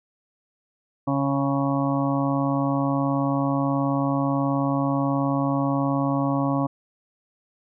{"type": "harmonic tone", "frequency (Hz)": 138.59, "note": "C#3", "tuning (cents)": 0, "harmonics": [1, 2, 4, 5, 6, 7, 8], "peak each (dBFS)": [-26, -23, -30, -32, -34, -33, -31], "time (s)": [1.07, 6.67], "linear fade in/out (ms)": 10, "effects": []}